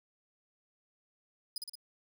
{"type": "tone with echo", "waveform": "sawtooth", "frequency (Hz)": 4978, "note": "D#8", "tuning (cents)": 0, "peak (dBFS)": -32, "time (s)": [1.56, 1.58], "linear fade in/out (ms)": 2, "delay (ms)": 58, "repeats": 3, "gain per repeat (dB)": -3, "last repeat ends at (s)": 1.754, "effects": []}